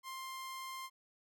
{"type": "tone", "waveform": "sawtooth", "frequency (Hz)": 1053, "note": "C6", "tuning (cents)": 11, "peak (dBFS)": -39, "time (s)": [0.03, 0.9], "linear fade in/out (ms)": 50, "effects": []}